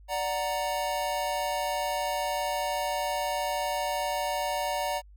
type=chord; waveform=square; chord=D augmented; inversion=none; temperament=equal; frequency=587.3 / 740 / 932.3 Hz; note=D5 / F#5 / A#5; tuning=0 / 0 / 0 cents; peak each=-33 dBFS; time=0.08-5.02 s; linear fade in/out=50 ms; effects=added 50 Hz sine -49 dBFS peak until 5.16 s